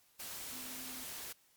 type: tone in noise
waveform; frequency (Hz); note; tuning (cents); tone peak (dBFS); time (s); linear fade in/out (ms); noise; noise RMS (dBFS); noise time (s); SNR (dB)
sine; 255.7; C4; -40; -52; 0.52-1.04; 10; white; -45; 0.19-1.33; -10
effects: white hiss -69 dBFS RMS until 1.56 s + MP3 96 kbps